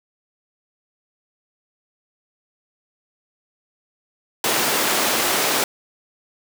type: high-pass noise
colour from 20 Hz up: pink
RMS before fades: -20 dBFS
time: 4.44-5.64 s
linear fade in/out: 2 ms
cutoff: 360 Hz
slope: 12 dB/octave
effects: none